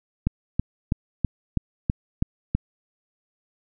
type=click train; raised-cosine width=5 ms; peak=-8 dBFS; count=8; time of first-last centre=0.27-2.55 s; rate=3.07 Hz; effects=none